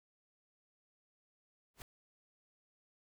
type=noise with exponential growth; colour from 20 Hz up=pink; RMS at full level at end=-45 dBFS; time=1.74-1.82 s; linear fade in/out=1 ms; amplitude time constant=16 ms; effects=none